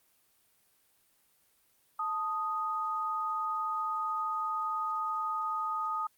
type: tone pair together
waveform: sine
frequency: 880 / 1244.5 Hz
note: A5 / D#6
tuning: 0 / 0 cents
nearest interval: tritone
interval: 600 cents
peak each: -37 / -31 dBFS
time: 1.99-6.07 s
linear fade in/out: 5 ms
effects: white hiss -69 dBFS RMS until 6.17 s + Opus 32 kbps